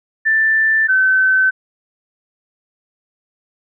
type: tone pair in turn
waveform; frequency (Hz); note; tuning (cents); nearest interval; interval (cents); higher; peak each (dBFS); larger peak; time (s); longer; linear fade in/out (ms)
sine; 1770 / 1528.8; A6 / G6; +10 / -44; minor third; 254; first; -11 / -10; second; 0.25-0.88 / 0.88-1.51; neither; 20
effects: none